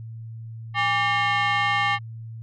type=tone with frequency modulation; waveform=sine; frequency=175.5 Hz; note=F3; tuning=9 cents sharp; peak=-18 dBFS; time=0.74-1.99 s; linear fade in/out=50 ms; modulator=988 Hz; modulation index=2.5; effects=tanh soft clip ceiling -16 dBFS + added 113 Hz sine -34 dBFS peak until 2.42 s